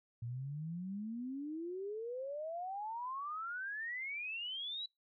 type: exponential sweep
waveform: sine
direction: up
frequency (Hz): 114.4 to 3973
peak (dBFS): -39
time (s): 0.22-4.86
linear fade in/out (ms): 5
effects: noise-tail reverb RT60 0.2 s tail -25 dB re dry